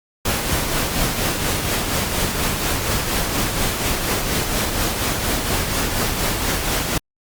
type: noise with tremolo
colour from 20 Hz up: pink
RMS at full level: -19 dBFS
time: 0.25-6.98 s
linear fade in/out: 5 ms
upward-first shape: triangle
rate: 4.2 Hz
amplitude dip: 45%
effects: Opus 48 kbps